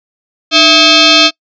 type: tone with frequency modulation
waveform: sine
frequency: 303.2 Hz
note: D#4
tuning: 45 cents flat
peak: -3 dBFS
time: 0.51-1.31 s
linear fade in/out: 50 ms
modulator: 966 Hz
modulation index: 4.7
effects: noise-tail reverb RT60 0.1 s tail -26 dB re dry + resampled to 16000 Hz